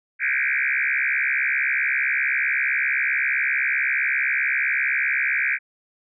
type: tone with frequency modulation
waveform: sine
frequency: 1966 Hz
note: B6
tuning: 8 cents flat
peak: -19 dBFS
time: 0.19-5.59 s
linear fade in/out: 50 ms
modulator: 67.7 Hz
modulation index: 6.4
effects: none